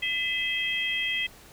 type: tone cluster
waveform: sine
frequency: 2016 / 2588 / 3212 Hz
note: B6 / E7 / G7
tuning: +35 / -32 / +41 cents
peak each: -30 dBFS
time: 0.02-1.27 s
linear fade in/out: 10 ms
effects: pink hiss -51 dBFS RMS until 1.52 s